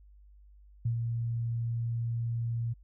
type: tone with ADSR envelope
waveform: sine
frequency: 116.54 Hz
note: A#2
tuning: in tune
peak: -25 dBFS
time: 0.85-2.74 s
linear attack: 7 ms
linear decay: 96 ms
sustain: -4 dB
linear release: 17 ms
effects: added 50 Hz sine -53 dBFS peak until 2.83 s